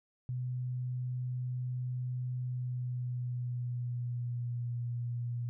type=tone with pitch glide; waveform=sine; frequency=125.4 to 120.08 Hz; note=B2 to B2; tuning=+27 to -48 cents; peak=-33 dBFS; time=0.29-5.49 s; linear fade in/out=0 ms; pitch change=-75 cents; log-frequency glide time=2.41-4.73 s; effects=none